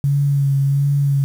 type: tone with vibrato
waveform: sine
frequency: 140 Hz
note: C#3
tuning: 18 cents sharp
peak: -13 dBFS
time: 0.04-1.24 s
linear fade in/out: 0 ms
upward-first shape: sine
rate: 1.4 Hz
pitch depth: 25 cents each way
effects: 7-bit